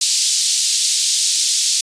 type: band-pass noise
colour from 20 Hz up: pink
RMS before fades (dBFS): -17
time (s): 0.01-1.81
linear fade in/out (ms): 5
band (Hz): 4000 to 9200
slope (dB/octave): 24
effects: resampled to 22050 Hz